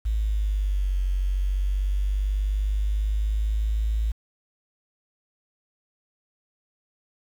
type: linear two-way sweep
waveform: sine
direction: down then up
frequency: 54.5 to 46.25 to 54.5 Hz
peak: -21 dBFS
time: 0.05-4.12 s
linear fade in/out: 10 ms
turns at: 1.02 s
effects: 8-bit